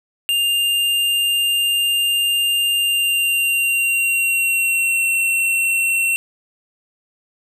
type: tone with pitch glide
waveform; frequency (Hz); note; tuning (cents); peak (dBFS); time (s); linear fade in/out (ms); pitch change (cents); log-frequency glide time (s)
square; 2802 to 2716; F7 to F7; +5 to -49; -16; 0.29-6.16; 0; -54; 2.76-5.06
effects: none